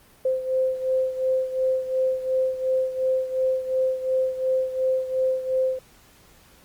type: beating tone pair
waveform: sine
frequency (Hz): 519 / 521.8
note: C5 / C5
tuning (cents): -14 / -5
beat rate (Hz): 2.8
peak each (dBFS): -22 / -27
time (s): 0.25-5.79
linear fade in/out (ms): 5
effects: pink hiss -54 dBFS RMS until 6.64 s + Opus 32 kbps